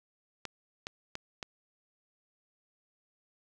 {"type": "clicks", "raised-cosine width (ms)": 0.2, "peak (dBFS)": -20, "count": 4, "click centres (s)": [0.453, 0.869, 1.154, 1.428], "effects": []}